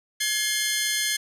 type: tone cluster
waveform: 15% pulse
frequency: 1696 / 2126 / 3126 Hz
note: G#6 / C7 / G7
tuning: +36 / +27 / -6 cents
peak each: -21 dBFS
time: 0.2-1.17 s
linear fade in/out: 10 ms
effects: resampled to 32000 Hz + 9-bit